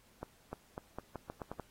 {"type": "accelerating click train", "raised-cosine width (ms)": 1, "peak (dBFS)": -26, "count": 9, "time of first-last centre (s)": [0.23, 1.597], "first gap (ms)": 300, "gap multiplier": 0.83, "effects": ["pink hiss -66 dBFS RMS until 1.7 s", "AAC 48 kbps"]}